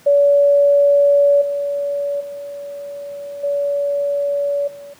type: tone with level steps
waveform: sine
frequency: 570 Hz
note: C#5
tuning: 48 cents sharp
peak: -9 / -18 / -27 / -16 / -33 dBFS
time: 0.06-4.94 s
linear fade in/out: 10 ms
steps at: 1.41 / 2.2 / 3.43 / 4.67 s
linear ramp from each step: 10 ms
effects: pink hiss -48 dBFS RMS until 4.99 s + high-pass 150 Hz 12 dB/octave